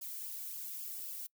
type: noise with flanger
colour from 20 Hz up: violet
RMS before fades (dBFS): -43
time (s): 0.01-1.27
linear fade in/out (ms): 10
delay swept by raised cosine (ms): 0.5 to 1.6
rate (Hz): 3.7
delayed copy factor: -0.55
effects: noise-tail reverb RT60 0.1 s tail -25 dB re dry